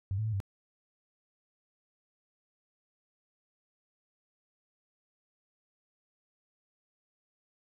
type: tone with pitch steps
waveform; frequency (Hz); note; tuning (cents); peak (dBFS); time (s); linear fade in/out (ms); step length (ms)
sine; 97 / 108.8 / 110.3 / 98; G2 / A2 / A2 / G2; -18 / -19 / +5 / 0; -29; 0.11-0.402; 0; 73
effects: none